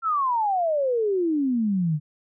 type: exponential sweep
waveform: sine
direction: down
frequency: 1373 to 145.1 Hz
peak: -20 dBFS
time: 0.02-2 s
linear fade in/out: 50 ms
effects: none